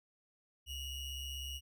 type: ring-modulated tone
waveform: square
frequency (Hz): 1422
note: F6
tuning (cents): +31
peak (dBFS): -38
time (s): 0.66-1.61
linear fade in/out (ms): 50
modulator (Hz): 1490
effects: none